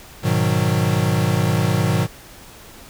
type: chord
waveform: square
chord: G# minor seventh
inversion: none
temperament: equal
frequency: 103.83 / 123.47 / 155.56 / 185 Hz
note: G#2 / B2 / D#3 / F#3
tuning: 0 / 0 / 0 / 0 cents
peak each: -22 / -22 / -22 / -24 dBFS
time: 0.22-2.08 s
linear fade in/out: 50 ms
effects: pink hiss -42 dBFS RMS until 2.89 s